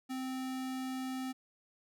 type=tone; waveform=square; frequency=260 Hz; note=C4; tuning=11 cents flat; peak=-37 dBFS; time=0.09-1.33 s; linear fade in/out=20 ms; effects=none